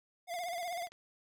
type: tone with vibrato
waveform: square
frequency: 698.5 Hz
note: F5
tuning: in tune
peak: -37 dBFS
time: 0.27-0.89 s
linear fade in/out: 50 ms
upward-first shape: triangle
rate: 16 Hz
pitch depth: 86 cents each way
type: click train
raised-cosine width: 0.2 ms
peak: -35 dBFS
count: 13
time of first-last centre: 0.34-0.92 s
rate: 20.7 Hz
effects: none